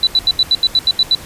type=tone bursts; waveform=sine; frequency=3971 Hz; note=B7; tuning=9 cents sharp; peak=-8 dBFS; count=10; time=0.03-1.15 s; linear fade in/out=2 ms; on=40 ms; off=80 ms; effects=pink hiss -34 dBFS RMS until 1.25 s + resampled to 32000 Hz